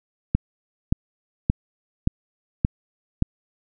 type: click train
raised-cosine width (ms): 5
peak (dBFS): -5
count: 6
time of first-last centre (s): 0.35-3.224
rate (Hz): 1.74
effects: none